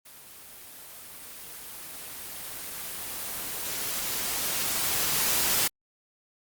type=noise with level ramp; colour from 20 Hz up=white; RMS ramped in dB=-48 to -24 dBFS; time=0.05-5.68 s; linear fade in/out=10 ms; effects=Opus 24 kbps